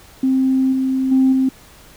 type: tone with level steps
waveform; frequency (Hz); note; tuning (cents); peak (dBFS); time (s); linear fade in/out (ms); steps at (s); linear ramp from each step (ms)
sine; 263; C4; +9; -12 / -15 / -9 / -12; 0.23-1.49; 5; 0.72 / 1.11 / 1.32; 10
effects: tanh soft clip ceiling -6 dBFS + pink hiss -45 dBFS RMS until 1.96 s